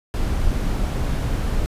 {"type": "noise", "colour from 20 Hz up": "brown", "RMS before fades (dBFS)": -21, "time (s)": [0.14, 1.66], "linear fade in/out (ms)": 0, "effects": ["resampled to 32000 Hz"]}